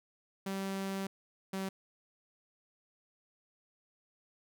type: tone pair in turn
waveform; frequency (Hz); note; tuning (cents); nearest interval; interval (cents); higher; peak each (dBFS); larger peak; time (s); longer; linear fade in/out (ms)
sawtooth; 194 / 191.99; G3 / G3; -18 / -36; unison; 18; first; -31 / -31; neither; 0.46-1.07 / 1.53-1.69; first; 5
effects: none